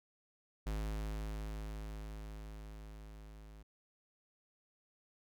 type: tone with level ramp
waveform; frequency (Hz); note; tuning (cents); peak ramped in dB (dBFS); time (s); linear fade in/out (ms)
square; 52.8; G#1; +29; -36 to -53; 0.66-3.63; 10
effects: none

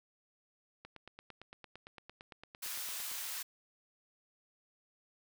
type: click train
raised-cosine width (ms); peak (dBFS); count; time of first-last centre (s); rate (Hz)
0.3; -33; 21; 0.85-3.115; 8.83
type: high-pass noise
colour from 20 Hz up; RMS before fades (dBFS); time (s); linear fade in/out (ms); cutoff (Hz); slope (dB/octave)
white; -41; 2.62-3.43; 10; 960; 12
effects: none

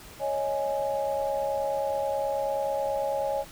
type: chord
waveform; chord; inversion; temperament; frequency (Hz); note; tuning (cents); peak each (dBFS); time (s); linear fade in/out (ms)
sine; C# suspended second; none; just; 554.4 / 623.7 / 831.5; C#5 / D#5 / G#5; 0 / +4 / +2; -28 / -32 / -31; 0.19-3.45; 50
effects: pink hiss -47 dBFS RMS until 3.51 s

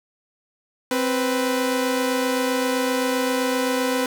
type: tone pair together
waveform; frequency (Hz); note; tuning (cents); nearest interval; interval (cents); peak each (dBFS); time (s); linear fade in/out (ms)
sawtooth; 261.6 / 495.5; C4 / B4; 0 / +6; major seventh; 1106; -19; 0.91-4.06; 2
effects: 7-bit

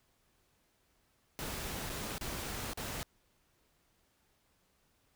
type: noise with dropouts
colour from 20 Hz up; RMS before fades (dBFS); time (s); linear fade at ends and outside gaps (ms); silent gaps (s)
pink; -40; 1.39-3.03; 0; 1.895-1.9 / 2.181-2.211 / 2.734-2.774
effects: pink hiss -73 dBFS RMS until 5.15 s

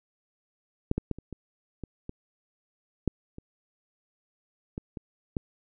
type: clicks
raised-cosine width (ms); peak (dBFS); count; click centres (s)
3; -11 / -14 / -16 / -28 / -25 / -23 / -23 / -11 / -28 / -21 / -24 / -16; 12; 0.914 / 0.98 / 1.113 / 1.186 / 1.327 / 1.837 / 2.094 / 3.077 / 3.384 / 4.779 / 4.972 / 5.368
effects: none

